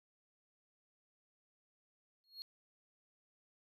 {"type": "tone with exponential growth", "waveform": "triangle", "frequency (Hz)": 4295, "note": "C8", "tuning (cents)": 44, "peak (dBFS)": -39, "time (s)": [2.24, 2.42], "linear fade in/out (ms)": 0, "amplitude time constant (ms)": 39, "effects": ["tanh soft clip ceiling -35 dBFS"]}